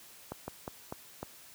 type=slowing click train; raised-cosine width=1 ms; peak=-23 dBFS; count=5; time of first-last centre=0.32-1.229 s; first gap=160 ms; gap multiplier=1.24; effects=white hiss -54 dBFS RMS until 1.54 s + high-pass 60 Hz 12 dB/octave